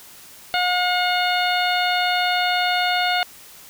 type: harmonic tone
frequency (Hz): 720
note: F#5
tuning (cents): -47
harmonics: 1 / 2 / 3 / 4 / 5 / 6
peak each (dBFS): -21 / -24 / -26 / -27 / -28 / -29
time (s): 0.54-3.23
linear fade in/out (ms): 0
effects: white hiss -44 dBFS RMS until 3.69 s